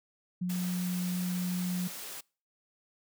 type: tone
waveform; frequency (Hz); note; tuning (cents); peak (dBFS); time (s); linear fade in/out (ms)
sine; 180; F#3; -47; -29; 0.41-1.88; 10
type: high-pass noise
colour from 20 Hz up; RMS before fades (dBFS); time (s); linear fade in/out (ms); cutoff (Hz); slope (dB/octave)
white; -42; 0.49-2.21; 10; 180; 12
effects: noise-tail reverb RT60 0.4 s tail -26 dB re dry